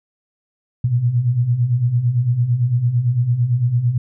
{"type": "beating tone pair", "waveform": "sine", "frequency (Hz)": [115.3, 124.2], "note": ["A#2", "B2"], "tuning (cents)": [-19, 10], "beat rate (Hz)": 8.9, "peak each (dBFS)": [-21, -15], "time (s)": [0.84, 3.98], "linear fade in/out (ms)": 5, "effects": []}